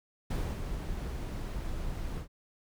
brown noise with ADSR envelope, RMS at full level -30 dBFS, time 0.3-2.28 s, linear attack 8 ms, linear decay 280 ms, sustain -6 dB, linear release 100 ms, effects none

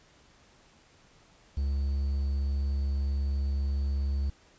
triangle tone with quantisation, 69.3 Hz, C#2, in tune, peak -24 dBFS, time 1.57-4.3 s, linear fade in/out 5 ms, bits 9, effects pink hiss -60 dBFS RMS until 4.58 s + resampled to 16000 Hz

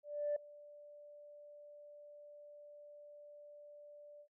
sine tone with ADSR envelope, 587.3 Hz, D5, in tune, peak -31 dBFS, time 0.03-4.28 s, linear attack 330 ms, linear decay 5 ms, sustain -22 dB, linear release 75 ms, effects noise-tail reverb RT60 0.1 s tail -21 dB re dry + tanh soft clip ceiling -29 dBFS

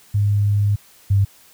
sine tone pair in turn, 102.4 / 99.08 Hz, G#2 / G2, -24 / +19 cents, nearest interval minor second, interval 57 cents, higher first, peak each -14 / -12 dBFS, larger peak second, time 0.14-0.76 / 1.1-1.25 s, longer first, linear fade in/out 10 ms, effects white hiss -50 dBFS RMS until 1.53 s

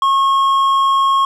sine tone with hard clipping, 1088 Hz, C#6, 33 cents flat, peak -12 dBFS, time 0.02-1.25 s, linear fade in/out 2 ms, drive 5 dB, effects none

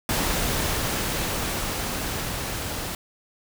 pink noise with level ramp, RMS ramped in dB -24 to -31 dBFS, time 0.09-2.95 s, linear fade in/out 2 ms, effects none

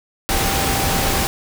sine tone in noise, 784 Hz, G5, in tune, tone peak -26 dBFS, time 0.29-1.27 s, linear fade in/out 0 ms, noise pink, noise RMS -19 dBFS, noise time 0.29-1.27 s, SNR -10 dB, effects none

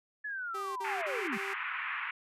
sine linear sweep, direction down, 1733 to 180.7 Hz, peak -35 dBFS, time 0.24-1.38 s, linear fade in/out 10 ms
sawtooth tone bursts, 392 Hz, G4, in tune, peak -36 dBFS, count 4, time 0.54-1.54 s, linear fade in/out 10 ms, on 220 ms, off 40 ms
white band-pass noise, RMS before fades -37 dBFS, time 0.84-2.11 s, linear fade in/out 5 ms, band 1000 to 2500 Hz, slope 48 dB/octave
effects resampled to 32000 Hz

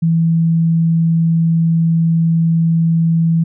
sine tone, 164.81 Hz, E3, in tune, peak -10 dBFS, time 0.02-3.44 s, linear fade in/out 10 ms, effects none

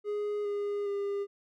triangle tone with pitch steps, 415.3 / 408.6 / 402.1 Hz, G#4 / G#4 / G4, 0 / -28 / +44 cents, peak -28 dBFS, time 0.04-1.27 s, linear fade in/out 50 ms, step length 410 ms, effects none

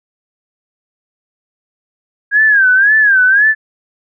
sine tone with vibrato, 1620 Hz, G#6, 43 cents flat, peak -6 dBFS, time 2.31-3.55 s, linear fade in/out 50 ms, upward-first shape sine, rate 1.9 Hz, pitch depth 140 cents each way, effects none

